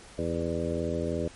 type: harmonic tone with a mistuned harmonic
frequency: 83.1 Hz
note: E2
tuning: 15 cents sharp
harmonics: 1 / 2 / 3 / 4 / 5 / 6 / 7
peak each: -35 / -35 / -35 / -35 / -35 / -35 / -35 dBFS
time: 0.18-1.28 s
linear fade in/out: 5 ms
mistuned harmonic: 7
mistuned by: +32 cents
effects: pink hiss -50 dBFS RMS until 1.35 s + MP3 48 kbps